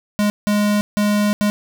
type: tone bursts at uneven times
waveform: square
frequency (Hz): 207.4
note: G#3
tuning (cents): -2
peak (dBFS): -15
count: 4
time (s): 0.19-0.3 / 0.47-0.81 / 0.97-1.33 / 1.41-1.5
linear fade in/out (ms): 0
effects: none